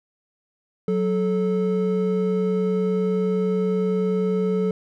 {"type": "tone pair together", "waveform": "triangle", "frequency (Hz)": [185, 435.2], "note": ["F#3", "A4"], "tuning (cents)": [0, -19], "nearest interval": "octave + minor third", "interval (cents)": 1481, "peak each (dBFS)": -20, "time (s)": [0.88, 4.71], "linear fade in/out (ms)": 2, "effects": []}